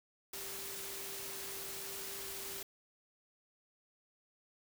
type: tone in noise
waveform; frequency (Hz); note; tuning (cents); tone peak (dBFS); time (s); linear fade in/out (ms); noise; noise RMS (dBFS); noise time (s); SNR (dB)
sine; 392; G4; 0; -52; 0.33-2.63; 5; white; -44; 0.33-2.63; -11
effects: none